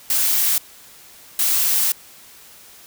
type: noise bursts at uneven times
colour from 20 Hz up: blue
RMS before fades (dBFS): -18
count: 2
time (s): 0.1-0.58 / 1.39-1.92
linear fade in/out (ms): 2
effects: white hiss -45 dBFS RMS until 2.86 s